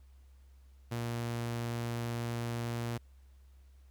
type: tone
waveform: sawtooth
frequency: 117.9 Hz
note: A#2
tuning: 20 cents sharp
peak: -30 dBFS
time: 0.91-2.98 s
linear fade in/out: 10 ms
effects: added 66 Hz sine -55 dBFS peak until 3.9 s + pink hiss -73 dBFS RMS until 3.9 s